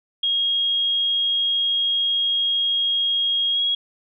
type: tone with pitch glide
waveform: sine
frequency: 3269 to 3307 Hz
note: G#7 to G#7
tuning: -28 to -8 cents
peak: -18 dBFS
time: 0.23-3.75 s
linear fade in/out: 5 ms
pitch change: +20 cents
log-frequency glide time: 3.52-3.59 s
effects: none